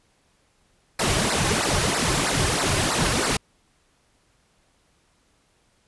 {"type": "noise with flanger", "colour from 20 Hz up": "pink", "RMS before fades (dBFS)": -22, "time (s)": [0.99, 3.37], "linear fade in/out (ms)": 5, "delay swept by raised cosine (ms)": [0.3, 4.3], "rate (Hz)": 3.1, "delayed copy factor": -0.9, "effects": ["pink hiss -64 dBFS RMS until 5.87 s", "resampled to 24000 Hz"]}